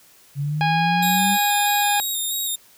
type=linear sweep; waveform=sine; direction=up; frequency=138.59 to 200.9 Hz; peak=-21 dBFS; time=0.35-1.38 s; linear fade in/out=50 ms
type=harmonic tone; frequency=822 Hz; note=G#5; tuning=18 cents flat; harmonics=1 / 2 / 3 / 4 / 5 / 6; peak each=-19 / -26 / -27 / -32 / -35 / -37 dBFS; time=0.61-2 s; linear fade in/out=0 ms
type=tone with vibrato; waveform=10% pulse; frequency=3729 Hz; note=A#7; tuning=in tune; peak=-16 dBFS; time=1.02-2.56 s; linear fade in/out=10 ms; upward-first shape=square; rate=3.1 Hz; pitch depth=28 cents each way
effects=white hiss -52 dBFS RMS until 2.77 s